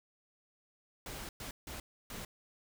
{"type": "noise bursts at uneven times", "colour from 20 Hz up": "pink", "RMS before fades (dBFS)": -44, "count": 4, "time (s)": [[1.06, 1.29], [1.4, 1.51], [1.67, 1.8], [2.1, 2.25]], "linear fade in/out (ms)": 2, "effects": []}